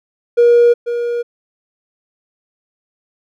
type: tone with echo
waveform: triangle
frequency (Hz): 475.9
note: A#4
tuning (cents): +36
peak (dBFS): -3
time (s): 0.37-0.74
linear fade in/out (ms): 20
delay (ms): 490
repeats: 1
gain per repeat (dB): -11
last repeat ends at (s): 1.23
effects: tanh soft clip ceiling -2 dBFS